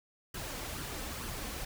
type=noise with flanger; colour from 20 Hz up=pink; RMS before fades=-40 dBFS; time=0.34-1.65 s; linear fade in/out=5 ms; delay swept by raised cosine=0.64 to 3.94 ms; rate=2.2 Hz; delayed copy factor=+0.5; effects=none